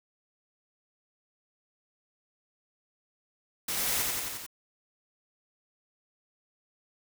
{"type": "noise with echo", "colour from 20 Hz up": "white", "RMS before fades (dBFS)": -32, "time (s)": [3.68, 4.02], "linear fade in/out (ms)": 5, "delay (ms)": 89, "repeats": 5, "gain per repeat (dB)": -2, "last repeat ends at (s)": 4.465, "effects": []}